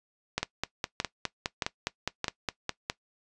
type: two click trains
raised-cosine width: 0.2 ms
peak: -10 / -11 dBFS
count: 4 / 13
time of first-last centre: 0.38-2.243 / 0.43-2.899 s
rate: 1.61 / 4.86 Hz
effects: noise-tail reverb RT60 0.1 s tail -19 dB re dry + resampled to 22050 Hz